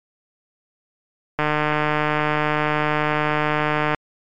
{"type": "click train", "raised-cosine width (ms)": 0.5, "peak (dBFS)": -5, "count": 387, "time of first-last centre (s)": [1.39, 3.946], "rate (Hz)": 151, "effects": ["MP3 96 kbps"]}